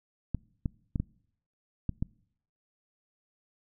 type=clicks; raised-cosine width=5 ms; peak=-17 dBFS; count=6; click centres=0.347 / 0.658 / 0.958 / 1 / 1.893 / 2.025 s; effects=noise-tail reverb RT60 0.7 s tail -25 dB re dry